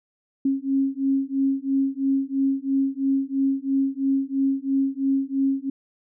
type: beating tone pair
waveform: sine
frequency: 270 / 273 Hz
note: C#4 / C#4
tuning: -45 / -26 cents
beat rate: 3 Hz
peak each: -23 dBFS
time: 0.45-5.7 s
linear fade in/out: 5 ms
effects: none